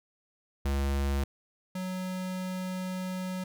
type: tone pair in turn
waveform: square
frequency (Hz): 69.3 / 185.01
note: C#2 / F#3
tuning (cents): 0 / 0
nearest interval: octave + perfect fourth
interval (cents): 1700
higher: second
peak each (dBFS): -27 / -33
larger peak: first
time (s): 0.65-1.24 / 1.75-3.44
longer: second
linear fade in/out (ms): 5
effects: none

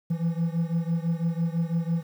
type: beating tone pair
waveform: triangle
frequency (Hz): 164.81 / 170.81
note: E3 / F3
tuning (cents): 0 / -38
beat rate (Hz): 6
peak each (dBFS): -24 / -26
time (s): 0.1-2.03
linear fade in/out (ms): 10
effects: 9-bit

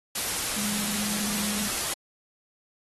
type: tone in noise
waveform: sine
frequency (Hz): 207.7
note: G#3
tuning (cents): 0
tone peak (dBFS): -32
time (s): 0.56-1.68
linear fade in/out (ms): 5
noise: white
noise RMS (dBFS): -29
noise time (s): 0.15-1.94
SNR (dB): -6
effects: AAC 32 kbps

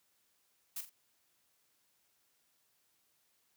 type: noise with echo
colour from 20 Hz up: blue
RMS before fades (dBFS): -40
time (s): 0.76-0.81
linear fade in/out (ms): 5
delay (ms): 43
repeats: 2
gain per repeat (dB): -9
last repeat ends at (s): 0.896
effects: white hiss -75 dBFS RMS until 3.56 s + high-pass 60 Hz 12 dB/octave

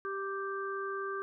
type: harmonic tone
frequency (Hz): 392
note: G4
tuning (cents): 0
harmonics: 1 / 3 / 4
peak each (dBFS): -37 / -38 / -41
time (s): 0.05-1.22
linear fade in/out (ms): 0
effects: none

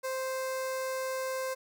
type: tone with notch filter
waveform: sawtooth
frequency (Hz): 523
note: C5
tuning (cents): -1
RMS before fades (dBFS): -34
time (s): 0.03-1.55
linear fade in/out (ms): 20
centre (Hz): 3200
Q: 1.8
effects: none

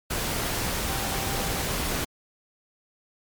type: tone in noise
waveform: sine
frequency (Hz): 784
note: G5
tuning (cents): 0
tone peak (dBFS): -37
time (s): 0.86-1.63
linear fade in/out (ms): 10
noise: pink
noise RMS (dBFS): -28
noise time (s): 0.1-2.05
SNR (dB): -12
effects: MP3 96 kbps

